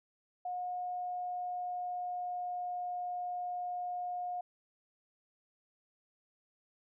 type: tone with pitch glide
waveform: sine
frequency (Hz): 721 to 716.4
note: F#5 to F5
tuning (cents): -45 to +44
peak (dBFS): -35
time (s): 0.45-4.41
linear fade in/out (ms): 5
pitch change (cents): -11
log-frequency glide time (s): 0.73-2.86
effects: none